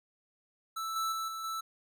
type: tone with level steps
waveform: square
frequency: 1320 Hz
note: E6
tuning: 2 cents sharp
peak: -35 / -31 / -34 / -38 / -35 dBFS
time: 0.76-1.61 s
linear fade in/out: 10 ms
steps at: 0.96 / 1.12 / 1.28 / 1.44 s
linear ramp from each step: 2 ms
effects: none